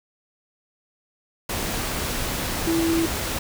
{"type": "tone in noise", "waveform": "sine", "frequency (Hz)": 330, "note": "E4", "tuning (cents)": 2, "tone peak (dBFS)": -19, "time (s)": [2.67, 3.06], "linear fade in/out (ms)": 5, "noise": "pink", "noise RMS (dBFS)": -27, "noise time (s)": [1.49, 3.39], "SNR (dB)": 5, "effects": []}